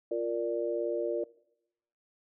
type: chord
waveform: sine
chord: Bb major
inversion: second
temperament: equal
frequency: 349.2 / 466.2 / 587.3 Hz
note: F4 / Bb4 / D5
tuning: 0 / 0 / 0 cents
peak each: -33 dBFS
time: 0.11-1.24 s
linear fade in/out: 5 ms
effects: noise-tail reverb RT60 0.8 s tail -21 dB re dry